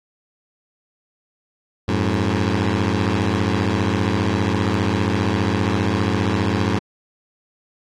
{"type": "beating tone pair", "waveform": "15% pulse", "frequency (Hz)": [91.9, 106.9], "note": ["F#2", "A2"], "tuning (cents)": [-11, -49], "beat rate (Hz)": 15, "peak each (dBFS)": -14, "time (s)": [1.88, 6.79], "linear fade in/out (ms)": 5, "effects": ["low-pass 5000 Hz 12 dB/octave", "AAC 48 kbps"]}